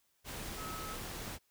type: tone in noise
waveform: sine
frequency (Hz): 1290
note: E6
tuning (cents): -38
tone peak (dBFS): -44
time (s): 0.56-0.97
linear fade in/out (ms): 50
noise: pink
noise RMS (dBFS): -43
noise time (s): 0.24-1.39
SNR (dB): -4
effects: white hiss -75 dBFS RMS until 1.5 s